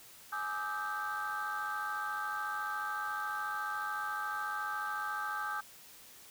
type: tone cluster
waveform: sine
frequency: 839 / 1188 / 1282 / 1563 Hz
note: G#5 / D6 / E6 / G6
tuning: +17 / +20 / -49 / -6 cents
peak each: -40 / -39 / -39 / -37 dBFS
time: 0.32-5.61 s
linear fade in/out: 10 ms
effects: tanh soft clip ceiling -29 dBFS + white hiss -55 dBFS RMS until 6.3 s